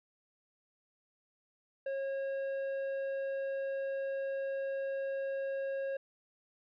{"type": "tone with tanh clipping", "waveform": "triangle", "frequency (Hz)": 544, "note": "C#5", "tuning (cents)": -33, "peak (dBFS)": -35, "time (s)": [1.86, 5.97], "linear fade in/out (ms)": 5, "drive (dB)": 12, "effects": []}